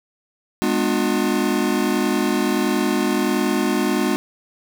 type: chord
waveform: square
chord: G# diminished seventh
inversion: none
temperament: just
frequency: 207.7 / 249.2 / 299 / 358.8 Hz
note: G#3 / B3 / D4 / F4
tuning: 0 / +16 / +31 / +47 cents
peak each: -24 dBFS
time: 0.62-4.16 s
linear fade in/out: 0 ms
effects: none